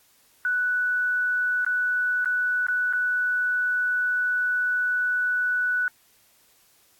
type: tone with dropouts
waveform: sine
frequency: 1482 Hz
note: F#6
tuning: 2 cents sharp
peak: -21 dBFS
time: 0.45-5.88 s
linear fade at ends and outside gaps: 1 ms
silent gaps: 1.648-1.664 / 2.246-2.257 / 2.667-2.684 / 2.927-2.934 s
effects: white hiss -60 dBFS RMS until 6.99 s + AAC 64 kbps